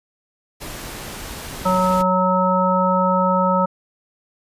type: noise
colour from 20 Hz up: pink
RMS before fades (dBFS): -32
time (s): 0.6-2.03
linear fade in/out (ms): 20
type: harmonic tone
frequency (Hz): 184.8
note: F#3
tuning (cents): -2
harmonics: 1 / 3 / 5 / 7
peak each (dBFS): -20 / -20 / -20 / -20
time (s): 1.65-3.66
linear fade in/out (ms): 10
effects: resampled to 32000 Hz